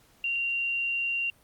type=tone; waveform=sine; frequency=2765 Hz; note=F7; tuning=18 cents flat; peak=-26 dBFS; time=0.24-1.3 s; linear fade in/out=2 ms; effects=pink hiss -61 dBFS RMS until 1.43 s + Opus 48 kbps